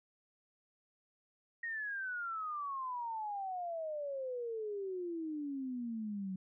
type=exponential sweep; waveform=sine; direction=down; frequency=1882 to 184.6 Hz; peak=-37 dBFS; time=1.63-6.36 s; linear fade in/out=5 ms; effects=none